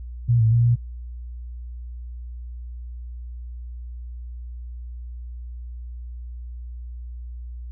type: tone with pitch steps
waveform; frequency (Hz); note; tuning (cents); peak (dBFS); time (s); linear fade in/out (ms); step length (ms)
sine; 119.1 / 111.6 / 118.1 / 119.6; A#2 / A2 / A#2 / A#2; +38 / +25 / +23 / +45; -14; 0.28-0.76; 20; 120
effects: added 60 Hz sine -32 dBFS peak until 7.71 s